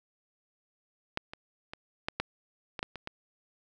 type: clicks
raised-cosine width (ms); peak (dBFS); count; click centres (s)
0.3; -14 / -25 / -24 / -14 / -13 / -20 / -15 / -24 / -21; 9; 1.174 / 1.335 / 1.735 / 2.085 / 2.2 / 2.792 / 2.829 / 2.957 / 3.074
effects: none